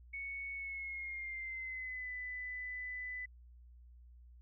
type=tone with pitch glide; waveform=sine; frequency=2217 to 1998.1 Hz; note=C#7 to B6; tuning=0 to +20 cents; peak=-40 dBFS; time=0.13-3.26 s; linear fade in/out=10 ms; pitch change=-180 cents; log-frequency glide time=0.54-2.1 s; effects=added 60 Hz sine -55 dBFS peak until 4.41 s